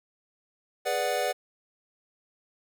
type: chord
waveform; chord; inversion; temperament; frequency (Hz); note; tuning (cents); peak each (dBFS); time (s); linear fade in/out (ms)
square; G# half-diminished seventh; none; equal; 415.3 / 493.9 / 587.3 / 740; G#4 / B4 / D5 / F#5; 0 / 0 / 0 / 0; -36 / -32 / -31 / -31; 0.85-1.33; 20
effects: none